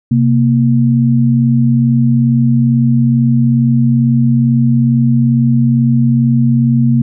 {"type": "tone pair together", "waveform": "sine", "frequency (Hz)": [130.81, 233.1], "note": ["C3", "A#3"], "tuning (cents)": [0, 0], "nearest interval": "minor seventh", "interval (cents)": 1000, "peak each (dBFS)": -10, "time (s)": [0.11, 7.02], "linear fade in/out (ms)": 5, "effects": []}